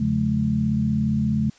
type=tone cluster; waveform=sine; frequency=82.9 / 138.6 / 176.3 / 213.6 Hz; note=E2 / C#3 / F3 / G#3; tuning=+10 / 0 / +17 / +49 cents; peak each=-30 / -24 / -29 / -21 dBFS; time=0-1.5 s; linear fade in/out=5 ms; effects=white hiss -54 dBFS RMS until 1.58 s + resampled to 16000 Hz